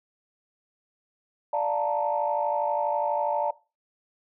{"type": "chord", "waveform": "sine", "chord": "Bb major seventh", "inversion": "first", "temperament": "equal", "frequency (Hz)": [587.3, 698.5, 880, 932.3], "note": ["D5", "F5", "A5", "Bb5"], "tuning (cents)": [0, 0, 0, 0], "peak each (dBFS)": [-27, -31, -27, -31], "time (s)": [1.53, 3.51], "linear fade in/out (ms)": 5, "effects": ["noise-tail reverb RT60 0.3 s tail -20 dB re dry", "tanh soft clip ceiling -13 dBFS"]}